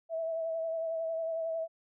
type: tone with vibrato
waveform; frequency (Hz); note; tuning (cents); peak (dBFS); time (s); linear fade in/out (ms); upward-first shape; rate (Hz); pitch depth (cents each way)
sine; 653; E5; -17; -31; 0.09-1.68; 50; sine; 11; 26
effects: none